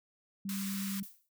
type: tone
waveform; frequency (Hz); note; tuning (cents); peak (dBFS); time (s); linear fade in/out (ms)
sine; 196; G3; 0; -35; 0.45-1.03; 5
type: high-pass noise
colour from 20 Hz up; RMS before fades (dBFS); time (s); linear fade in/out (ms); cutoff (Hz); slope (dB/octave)
white; -42; 0.49-1; 2; 1000; 96
type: noise with exponential decay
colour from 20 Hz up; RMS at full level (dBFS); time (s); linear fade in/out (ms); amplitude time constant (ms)
violet; -44; 1.03-1.29; 2; 56
effects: noise-tail reverb RT60 0.1 s tail -18 dB re dry